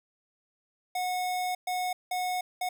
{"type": "tone bursts at uneven times", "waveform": "square", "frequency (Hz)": 730, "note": "F#5", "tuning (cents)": -24, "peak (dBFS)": -29, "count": 4, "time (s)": [[0.95, 1.55], [1.67, 1.93], [2.11, 2.41], [2.61, 2.69]], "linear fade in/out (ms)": 5, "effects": []}